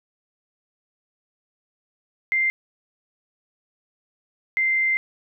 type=tone pair in turn; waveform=sine; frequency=2093 / 2085 Hz; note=C7 / C7; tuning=0 / -7 cents; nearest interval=unison; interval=7 cents; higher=first; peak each=-18 dBFS; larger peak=neither; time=2.32-2.5 / 4.57-4.97 s; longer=second; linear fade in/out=0 ms; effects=none